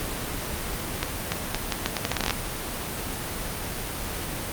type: accelerating click train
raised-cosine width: 0.2 ms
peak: -6 dBFS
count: 15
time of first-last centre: 1.03-2.308 s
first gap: 290 ms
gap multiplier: 0.78
effects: pink hiss -31 dBFS RMS until 4.52 s + Opus 32 kbps